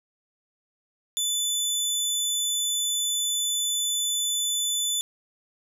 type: tone pair in turn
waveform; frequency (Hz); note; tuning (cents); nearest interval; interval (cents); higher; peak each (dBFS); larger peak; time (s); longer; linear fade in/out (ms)
20% pulse; 3500 / 3500; A7 / A7; -10 / -10; unison; 0; neither; -18; neither; 1.17-1.81 / 1.81-5.01; second; 0
effects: none